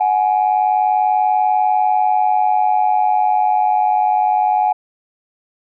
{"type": "tone pair together", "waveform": "sine", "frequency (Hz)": [740, 840.2], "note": ["F#5", "G#5"], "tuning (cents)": [0, 20], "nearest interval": "major second", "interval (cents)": 220, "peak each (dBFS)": -14, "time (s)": [0, 4.73], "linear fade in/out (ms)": 10, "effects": ["tanh soft clip ceiling -6 dBFS"]}